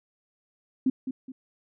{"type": "tone with echo", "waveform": "sine", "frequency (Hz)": 260.5, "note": "C4", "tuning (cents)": -7, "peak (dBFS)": -19, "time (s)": [0.86, 0.9], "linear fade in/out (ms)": 5, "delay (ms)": 210, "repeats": 2, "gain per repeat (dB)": -9, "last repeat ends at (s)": 1.32, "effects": []}